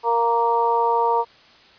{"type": "harmonic tone", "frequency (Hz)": 233.1, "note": "A#3", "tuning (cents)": 0, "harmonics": [2, 3, 4, 5], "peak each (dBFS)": [-22, -28, -18, -28], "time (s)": [0.03, 1.25], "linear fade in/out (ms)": 50, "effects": ["white hiss -50 dBFS RMS until 1.78 s", "resampled to 11025 Hz"]}